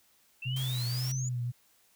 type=exponential sweep; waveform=sine; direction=up; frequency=2637 to 7040 Hz; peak=-37 dBFS; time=0.42-1.29 s; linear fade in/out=5 ms
type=tone with vibrato; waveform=sine; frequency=125.9 Hz; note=B2; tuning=34 cents sharp; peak=-30 dBFS; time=0.45-1.52 s; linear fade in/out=20 ms; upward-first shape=triangle; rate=1.8 Hz; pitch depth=83 cents each way
type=noise; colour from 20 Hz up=white; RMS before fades=-43 dBFS; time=0.56-1.12 s; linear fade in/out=5 ms
effects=white hiss -66 dBFS RMS until 1.95 s